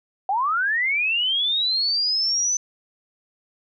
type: linear sweep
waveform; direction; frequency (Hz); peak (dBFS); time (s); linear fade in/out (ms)
sine; up; 740 to 6100; -19; 0.29-2.57; 2
effects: none